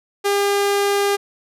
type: tone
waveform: sawtooth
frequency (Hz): 402.6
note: G4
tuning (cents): +46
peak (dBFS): -12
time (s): 0.24-1.17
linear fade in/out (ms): 20
effects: resampled to 32000 Hz